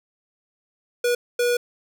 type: tone bursts at uneven times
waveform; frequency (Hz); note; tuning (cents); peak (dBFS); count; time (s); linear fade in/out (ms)
square; 484.3; B4; -34; -19; 2; 1.04-1.15 / 1.39-1.57; 5
effects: none